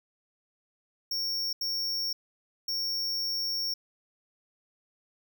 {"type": "tone bursts at uneven times", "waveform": "square", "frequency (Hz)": 5500, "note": "F8", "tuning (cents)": -27, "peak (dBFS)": -29, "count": 3, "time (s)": [[1.11, 1.53], [1.61, 2.13], [2.68, 3.74]], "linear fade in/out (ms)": 5, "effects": []}